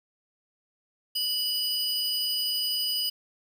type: tone pair together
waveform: square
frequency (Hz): 2958 / 4934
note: F#7 / D#8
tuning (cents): -1 / -15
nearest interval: major sixth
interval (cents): 886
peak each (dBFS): -31 / -28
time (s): 1.15-3.1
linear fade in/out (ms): 10
effects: 9-bit